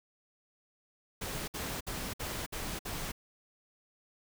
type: noise bursts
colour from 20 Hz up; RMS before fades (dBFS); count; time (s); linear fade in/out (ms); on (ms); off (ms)
pink; -38; 6; 1.21-3.12; 10; 270; 58
effects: none